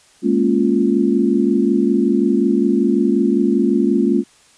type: chord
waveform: sine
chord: Bb minor seventh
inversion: third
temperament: equal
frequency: 207.7 / 233.1 / 277.2 / 349.2 Hz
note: Ab3 / Bb3 / Db4 / F4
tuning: 0 / 0 / 0 / 0 cents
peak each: -18 dBFS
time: 0.22-4.24 s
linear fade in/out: 50 ms
effects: white hiss -51 dBFS RMS until 4.57 s + resampled to 22050 Hz